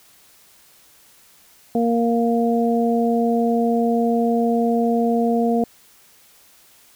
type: harmonic tone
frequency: 233.1 Hz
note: A#3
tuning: in tune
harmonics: 1 / 2 / 3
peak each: -18 / -21 / -23 dBFS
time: 1.75-5.64 s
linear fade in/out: 2 ms
effects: white hiss -52 dBFS RMS until 6.95 s